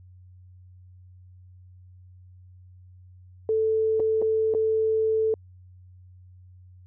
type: tone with dropouts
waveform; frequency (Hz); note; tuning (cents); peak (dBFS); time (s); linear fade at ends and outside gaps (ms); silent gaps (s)
sine; 440; A4; 0; -20; 3.49-5.34; 1; 3.997-4.001 / 4.217-4.223 / 4.539-4.548
effects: added 91 Hz sine -47 dBFS peak until 6.86 s